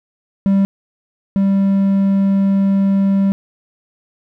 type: tone pair in turn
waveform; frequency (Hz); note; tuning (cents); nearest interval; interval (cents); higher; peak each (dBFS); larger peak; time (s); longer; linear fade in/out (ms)
triangle; 196 / 196; G3 / G3; 0 / 0; unison; 0; neither; -8 / -9; first; 0.46-0.65 / 1.36-3.32; second; 0
effects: none